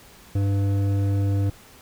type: tone with hard clipping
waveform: triangle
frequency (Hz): 99.3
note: G2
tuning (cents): +23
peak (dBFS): -21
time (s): 0.35-1.5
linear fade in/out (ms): 5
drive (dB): 14
effects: pink hiss -49 dBFS RMS until 1.81 s